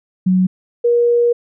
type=tone pair in turn; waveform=sine; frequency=185 / 476.2 Hz; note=F#3 / A#4; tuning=0 / +37 cents; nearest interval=octave + major third; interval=1637 cents; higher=second; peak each=-10 dBFS; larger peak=neither; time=0.26-0.47 / 0.84-1.33 s; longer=second; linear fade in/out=10 ms; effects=none